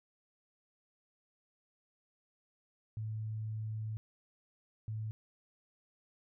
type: tone bursts at uneven times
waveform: sine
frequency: 109.1 Hz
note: A2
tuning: 14 cents flat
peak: -36 dBFS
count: 2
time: 2.97-3.97 / 4.88-5.11 s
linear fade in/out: 0 ms
effects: none